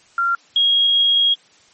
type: tone pair in turn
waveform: sine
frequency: 1380 / 3282 Hz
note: F6 / G#7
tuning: -21 / -21 cents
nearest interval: octave + minor third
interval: 1500 cents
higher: second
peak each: -15 / -12 dBFS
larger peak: second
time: 0.18-0.35 / 0.56-1.34 s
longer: second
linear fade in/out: 2 ms
effects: white hiss -52 dBFS RMS until 1.73 s + MP3 32 kbps